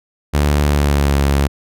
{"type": "tone with pitch glide", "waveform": "sawtooth", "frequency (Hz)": [73.1, 70.12], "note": ["D2", "C#2"], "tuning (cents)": [-7, 20], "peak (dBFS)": -8, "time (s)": [0.33, 1.48], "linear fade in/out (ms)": 20, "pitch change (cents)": -73, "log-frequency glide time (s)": [0.68, 1.17], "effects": []}